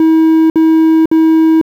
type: tone bursts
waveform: triangle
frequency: 320.8 Hz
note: E4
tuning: 47 cents flat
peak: -3 dBFS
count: 3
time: 0-1.614 s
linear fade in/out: 2 ms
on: 500 ms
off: 57 ms
effects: 7-bit